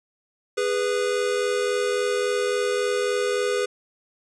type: tone pair together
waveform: square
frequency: 410.3 / 493.9 Hz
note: G#4 / B4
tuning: -21 / 0 cents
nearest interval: minor third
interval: 321 cents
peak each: -25 dBFS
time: 0.57-3.66 s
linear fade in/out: 10 ms
effects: resampled to 22050 Hz + 9-bit